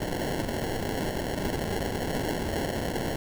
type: noise with sample-and-hold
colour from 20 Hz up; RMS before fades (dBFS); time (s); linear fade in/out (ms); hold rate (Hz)
white; -30; 0-3.16; 5; 1225
effects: none